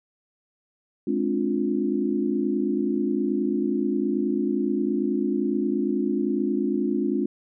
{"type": "chord", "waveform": "sine", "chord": "D half-diminished seventh", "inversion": "second", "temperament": "just", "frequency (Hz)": [211.4, 264.3, 293.7, 352.4], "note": ["Ab3", "C4", "D4", "F4"], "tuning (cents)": [31, 18, 0, 16], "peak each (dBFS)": -27, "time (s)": [1.07, 7.26], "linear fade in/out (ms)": 5, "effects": []}